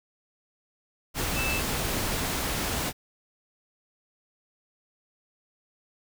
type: tone in noise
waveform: sine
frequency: 2637 Hz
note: E7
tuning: in tune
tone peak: -29 dBFS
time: 1.34-1.62 s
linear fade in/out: 50 ms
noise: pink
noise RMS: -29 dBFS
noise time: 1.14-2.93 s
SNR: -3 dB
effects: none